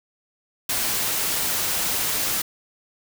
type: noise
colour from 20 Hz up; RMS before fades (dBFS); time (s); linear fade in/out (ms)
white; -24; 0.69-2.42; 5
effects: none